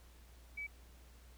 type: tone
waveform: sine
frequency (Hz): 2290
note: D7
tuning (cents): -44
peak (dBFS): -40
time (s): 0.57-0.67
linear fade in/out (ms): 10
effects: added 60 Hz sine -57 dBFS peak until 1.37 s + pink hiss -65 dBFS RMS until 1.37 s